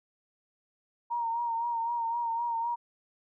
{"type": "tone with vibrato", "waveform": "sine", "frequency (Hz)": 932.3, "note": "A#5", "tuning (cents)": 0, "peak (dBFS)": -28, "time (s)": [1.1, 2.76], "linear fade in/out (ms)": 20, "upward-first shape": "sine", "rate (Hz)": 3.9, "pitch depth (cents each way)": 40, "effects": []}